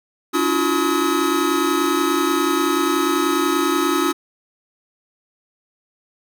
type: tone cluster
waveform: square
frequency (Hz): 285.6 / 331.9 / 362.2 / 1273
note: D4 / E4 / F#4 / D#6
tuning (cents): -48 / +12 / -37 / +39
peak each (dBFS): -23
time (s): 0.33-4.13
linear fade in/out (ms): 20
effects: none